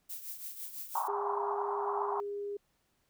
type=noise with tremolo; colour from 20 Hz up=violet; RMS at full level=-40 dBFS; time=0.09-1.08 s; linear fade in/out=10 ms; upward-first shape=triangle; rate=6 Hz; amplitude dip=70%
type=band-pass noise; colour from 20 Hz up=pink; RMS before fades=-35 dBFS; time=0.95-2.2 s; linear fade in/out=0 ms; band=790 to 1100 Hz; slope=48 dB/octave
type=tone; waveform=sine; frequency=406.3 Hz; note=G#4; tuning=38 cents flat; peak=-35 dBFS; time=1.08-2.57 s; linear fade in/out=5 ms
effects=pink hiss -75 dBFS RMS until 3.09 s